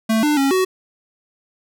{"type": "tone with pitch steps", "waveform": "square", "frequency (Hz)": [221.9, 298.1, 274, 373.8], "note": ["A3", "D4", "C#4", "F#4"], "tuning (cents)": [15, 26, -20, 18], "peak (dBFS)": -15, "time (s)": [0.09, 0.65], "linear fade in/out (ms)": 10, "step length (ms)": 140, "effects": []}